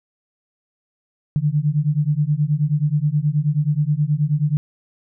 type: beating tone pair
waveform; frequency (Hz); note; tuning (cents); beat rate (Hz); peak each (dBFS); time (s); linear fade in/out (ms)
sine; 144.4 / 153.8; D3 / D#3; -29 / -20; 9.4; -19; 1.36-4.57; 0
effects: none